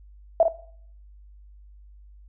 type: tone with echo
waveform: sine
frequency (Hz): 659.3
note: E5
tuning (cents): 0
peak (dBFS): -12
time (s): 0.4-0.43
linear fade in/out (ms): 2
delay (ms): 52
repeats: 1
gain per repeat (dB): -6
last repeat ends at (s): 0.482
effects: noise-tail reverb RT60 0.6 s tail -17 dB re dry + added 50 Hz sine -46 dBFS peak until 2.28 s